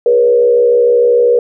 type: tone with frequency modulation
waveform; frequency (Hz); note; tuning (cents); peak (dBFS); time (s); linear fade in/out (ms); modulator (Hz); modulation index
sine; 480.3; B4; -48; -6; 0.06-1.39; 2; 66.9; 0.62
effects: none